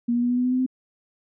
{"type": "tone with pitch steps", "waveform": "sine", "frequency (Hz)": [237.6, 240.4, 243.2, 246, 248.8, 251.7, 254.7, 257.6], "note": ["A#3", "B3", "B3", "B3", "B3", "B3", "C4", "C4"], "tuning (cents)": [33, -46, -26, -7, 13, 33, -46, -27], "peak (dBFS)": -19, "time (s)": [0.08, 0.664], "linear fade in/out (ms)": 10, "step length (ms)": 73, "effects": []}